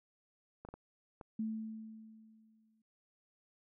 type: clicks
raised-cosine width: 1 ms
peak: -34 dBFS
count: 4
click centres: 0.65 / 0.688 / 0.74 / 1.212 s
type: tone with exponential decay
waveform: sine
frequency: 220 Hz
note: A3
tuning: in tune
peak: -33 dBFS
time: 1.39-2.82 s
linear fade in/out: 5 ms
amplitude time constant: 310 ms
effects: none